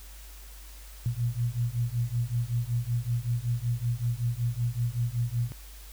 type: beating tone pair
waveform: sine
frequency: 116.8 / 122.1 Hz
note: A#2 / B2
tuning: +4 / -19 cents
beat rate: 5.3 Hz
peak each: -29 dBFS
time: 1.06-5.52 s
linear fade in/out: 0 ms
effects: added 50 Hz sine -44 dBFS peak until 5.92 s + white hiss -51 dBFS RMS until 5.92 s